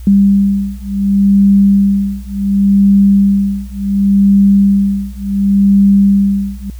sine beating tone pair, 198.1 / 198.79 Hz, G3 / G3, +18 / +24 cents, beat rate 0.69 Hz, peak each -10 dBFS, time 0.07-6.7 s, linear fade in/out 2 ms, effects added 60 Hz sine -25 dBFS peak until 6.79 s + white hiss -46 dBFS RMS until 6.79 s

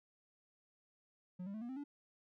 triangle tone with pitch steps, 181 / 198.53 / 217.7 / 238.8 / 262 / 287.3 Hz, F#3 / G3 / A3 / A#3 / C4 / D4, -38 / +22 / -18 / +42 / +2 / -38 cents, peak -40 dBFS, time 1.39-1.84 s, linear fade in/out 10 ms, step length 75 ms, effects none

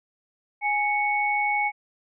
sine tone pair together, 830.4 / 2217 Hz, G#5 / C#7, 0 / 0 cents, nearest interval octave + perfect fourth, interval 1700 cents, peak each -24 dBFS, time 0.61-1.72 s, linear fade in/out 50 ms, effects none

